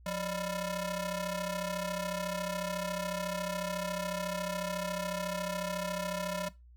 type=ring-modulated tone; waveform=sawtooth; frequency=392 Hz; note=G4; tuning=in tune; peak=-26 dBFS; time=0.06-6.49 s; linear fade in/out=5 ms; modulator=213 Hz; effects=noise-tail reverb RT60 0.2 s tail -18 dB re dry + added 60 Hz sine -53 dBFS peak until 6.76 s